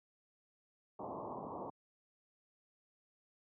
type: low-pass noise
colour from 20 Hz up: white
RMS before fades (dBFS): -44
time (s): 0.99-1.7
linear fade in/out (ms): 5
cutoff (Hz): 1100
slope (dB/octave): 96
effects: high-pass 150 Hz 12 dB/octave

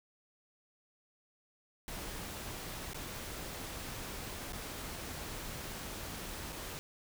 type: noise with dropouts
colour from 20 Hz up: pink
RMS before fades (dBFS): -43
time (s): 1.88-6.79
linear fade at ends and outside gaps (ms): 0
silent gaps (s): 2.933-2.945 / 4.523-4.532 / 6.524-6.528
effects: none

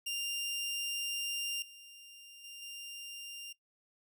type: tone with level steps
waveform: sawtooth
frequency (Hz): 2794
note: F7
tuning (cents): 0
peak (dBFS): -31 / -48 / -43 / -40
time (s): 0.06-3.53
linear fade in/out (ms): 10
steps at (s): 1.62 / 2.44 / 2.62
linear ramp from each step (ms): 2
effects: noise-tail reverb RT60 0.1 s tail -18 dB re dry

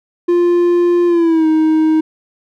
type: tone with pitch glide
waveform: triangle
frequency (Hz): 349.2 to 314.7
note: F4 to D#4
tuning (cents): 0 to +20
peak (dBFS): -7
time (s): 0.28-2.01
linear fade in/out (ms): 10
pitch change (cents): -180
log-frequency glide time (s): 1.07-1.47
effects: none

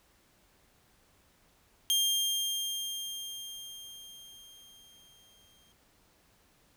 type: tone with exponential decay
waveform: sawtooth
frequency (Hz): 3200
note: G7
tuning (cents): +35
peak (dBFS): -21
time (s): 1.9-5.72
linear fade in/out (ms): 0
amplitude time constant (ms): 830
effects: pink hiss -66 dBFS RMS until 6.76 s

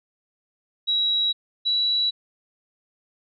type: tone pair in turn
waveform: sine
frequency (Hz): 3873 / 3923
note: B7 / B7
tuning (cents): -35 / -12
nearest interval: unison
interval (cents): 23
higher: second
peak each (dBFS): -19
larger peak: neither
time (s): 0.87-1.33 / 1.65-2.11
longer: neither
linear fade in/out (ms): 20
effects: none

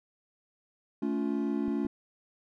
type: chord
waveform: triangle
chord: A augmented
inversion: none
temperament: equal with one note detuned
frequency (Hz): 220 / 282.8 / 349.2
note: A3 / C#4 / E#4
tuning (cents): 0 / +35 / 0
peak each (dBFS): -30 / -29 / -33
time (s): 1.02-1.87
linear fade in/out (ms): 5
type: clicks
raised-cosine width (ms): 3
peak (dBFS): -30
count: 2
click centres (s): 1.681 / 1.851
effects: none

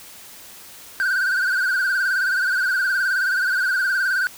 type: tone with vibrato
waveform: triangle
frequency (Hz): 1514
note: F#6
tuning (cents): +39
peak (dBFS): -16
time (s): 1-4.27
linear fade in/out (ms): 0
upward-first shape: sine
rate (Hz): 19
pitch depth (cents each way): 84
effects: white hiss -42 dBFS RMS until 4.37 s

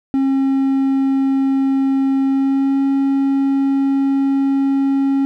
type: tone with pitch glide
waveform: triangle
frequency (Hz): 270 to 273.6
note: C#4 to C#4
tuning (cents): -45 to -23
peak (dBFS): -11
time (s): 0.14-5.25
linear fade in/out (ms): 0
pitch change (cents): +22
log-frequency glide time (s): 2.25-2.83
effects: none

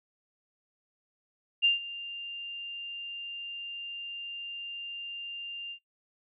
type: tone with ADSR envelope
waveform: sine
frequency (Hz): 2794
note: F7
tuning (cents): 0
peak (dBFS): -18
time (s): 1.62-5.79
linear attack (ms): 28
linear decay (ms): 140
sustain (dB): -18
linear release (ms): 78
effects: noise-tail reverb RT60 0.1 s tail -19 dB re dry

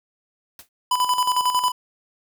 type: noise with exponential decay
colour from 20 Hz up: white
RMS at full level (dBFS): -37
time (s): 0.59-0.69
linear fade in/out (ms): 2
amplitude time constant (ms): 21
type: tone with tremolo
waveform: square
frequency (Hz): 997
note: B5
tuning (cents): +16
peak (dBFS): -17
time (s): 0.91-1.72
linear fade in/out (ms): 5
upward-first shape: square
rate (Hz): 11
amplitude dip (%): 60
effects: none

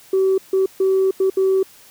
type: tone bursts at uneven times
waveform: sine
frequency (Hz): 382.1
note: G4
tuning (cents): -44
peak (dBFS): -12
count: 5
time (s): 0.13-0.38 / 0.53-0.66 / 0.8-1.11 / 1.2-1.3 / 1.37-1.63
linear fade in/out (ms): 5
effects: tanh soft clip ceiling -10 dBFS + white hiss -47 dBFS RMS until 1.9 s

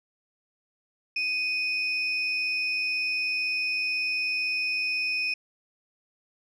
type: tone pair together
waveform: sine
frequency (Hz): 2499 / 5295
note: D#7 / E8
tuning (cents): +7 / +7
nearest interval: octave + minor second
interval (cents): 1300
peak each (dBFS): -25 / -32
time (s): 1.16-5.34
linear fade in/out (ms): 5
effects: tanh soft clip ceiling -19 dBFS

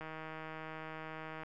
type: click train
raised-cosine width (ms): 0.5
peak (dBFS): -30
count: 226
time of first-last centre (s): 0.01-1.434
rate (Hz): 158
effects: none

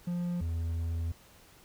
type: tone pair in turn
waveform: triangle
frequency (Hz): 175.2 / 83.09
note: F3 / E2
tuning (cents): +6 / +14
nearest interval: octave + minor second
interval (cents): 1292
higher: first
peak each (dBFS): -28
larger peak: neither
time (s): 0.07-0.41 / 0.41-1.12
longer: second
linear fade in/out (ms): 5
effects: pink hiss -58 dBFS RMS until 1.64 s

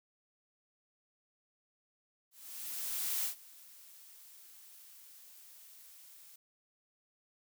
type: noise with ADSR envelope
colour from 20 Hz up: blue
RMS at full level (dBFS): -34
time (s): 2.31-6.36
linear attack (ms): 930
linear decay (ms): 110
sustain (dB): -22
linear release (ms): 5
effects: none

